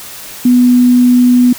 sine tone, 246.9 Hz, B3, in tune, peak -4 dBFS, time 0.45-1.53 s, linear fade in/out 5 ms, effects white hiss -29 dBFS RMS until 1.58 s

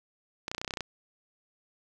clicks, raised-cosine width 0.2 ms, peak -16 dBFS, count 11, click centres 0.481 / 0.515 / 0.548 / 0.581 / 0.615 / 0.647 / 0.678 / 0.708 / 0.738 / 0.772 / 0.807 s, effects none

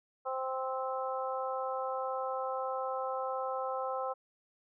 harmonic tone, 261.6 Hz, C4, in tune, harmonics 2 / 3 / 4 / 5, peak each -36 / -38 / -40 / -40 dBFS, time 0.25-4.14 s, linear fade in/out 20 ms, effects none

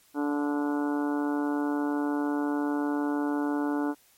harmonic tone, 145.6 Hz, D3, 15 cents flat, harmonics 2 / 3 / 4 / 5 / 6 / 7 / 8 / 9 / 10, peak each -26 / -36 / -40 / -40 / -37 / -42 / -45 / -46 / -41 dBFS, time 0.14-3.95 s, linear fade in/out 50 ms, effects white hiss -61 dBFS RMS until 4.17 s + MP3 64 kbps

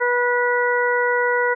harmonic tone, 487.8 Hz, B4, 21 cents flat, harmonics 1 / 2 / 3 / 4, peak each -20 / -23 / -22 / -24 dBFS, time 0-1.55 s, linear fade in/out 20 ms, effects none

